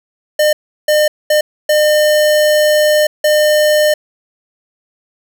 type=tone bursts at uneven times; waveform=square; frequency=605 Hz; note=D#5; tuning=49 cents flat; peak=-9 dBFS; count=5; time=0.39-0.53 / 0.88-1.08 / 1.3-1.41 / 1.69-3.07 / 3.24-3.94 s; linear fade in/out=5 ms; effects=none